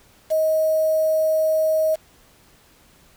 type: tone with quantisation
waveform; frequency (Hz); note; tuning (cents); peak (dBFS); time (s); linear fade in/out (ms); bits
sine; 630; D#5; +21; -16; 0.3-1.96; 20; 6
effects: pink hiss -54 dBFS RMS until 3.16 s